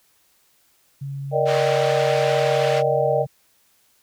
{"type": "tone", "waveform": "sine", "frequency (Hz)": 138.59, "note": "C#3", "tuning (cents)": 0, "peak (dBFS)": -27, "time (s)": [1.01, 3.27], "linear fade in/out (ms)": 10}
{"type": "chord", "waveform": "sine", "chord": "Eb major seventh", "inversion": "second", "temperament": "just", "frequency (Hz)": [466.7, 583.4, 622.3, 777.8], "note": ["Bb4", "D5", "Eb5", "G5"], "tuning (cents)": [2, -12, 0, -14], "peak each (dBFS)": [-22, -22, -22, -25], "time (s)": [1.31, 3.26], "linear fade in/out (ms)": 50}
{"type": "band-pass noise", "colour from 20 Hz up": "pink", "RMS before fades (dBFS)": -30, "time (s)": [1.45, 2.83], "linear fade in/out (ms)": 50, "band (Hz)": [1200, 3600], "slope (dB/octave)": 12}
{"effects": ["white hiss -61 dBFS RMS until 4.02 s"]}